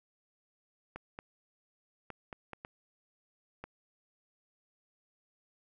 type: clicks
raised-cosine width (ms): 0.5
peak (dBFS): -27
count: 7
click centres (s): 0.96 / 1.189 / 2.103 / 2.328 / 2.533 / 2.649 / 3.64
effects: none